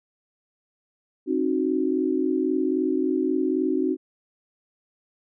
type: chord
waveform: sine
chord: C diminished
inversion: none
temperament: equal with one note detuned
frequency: 267.4 / 311.1 / 370 Hz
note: C4 / Eb4 / Gb4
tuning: +38 / 0 / 0 cents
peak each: -25 dBFS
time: 1.26-3.97 s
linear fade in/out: 50 ms
effects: none